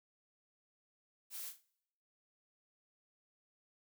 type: noise with echo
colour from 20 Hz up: blue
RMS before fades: -45 dBFS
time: 1.3-1.53 s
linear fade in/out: 50 ms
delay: 40 ms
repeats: 3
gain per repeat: -10 dB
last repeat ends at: 1.65 s
effects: noise-tail reverb RT60 0.8 s tail -24 dB re dry